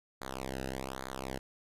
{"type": "tone with flanger", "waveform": "sawtooth", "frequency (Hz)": 65.7, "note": "C2", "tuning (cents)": 8, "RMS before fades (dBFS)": -40, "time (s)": [0.21, 1.39], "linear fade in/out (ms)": 5, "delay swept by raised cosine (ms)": [0.36, 0.91], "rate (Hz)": 1.2, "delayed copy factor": -1, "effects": ["resampled to 32000 Hz"]}